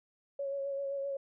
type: tone with vibrato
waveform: sine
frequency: 554.4 Hz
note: C#5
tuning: in tune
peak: -33 dBFS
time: 0.39-1.17 s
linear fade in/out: 5 ms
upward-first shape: sine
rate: 7.7 Hz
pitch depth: 23 cents each way
effects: none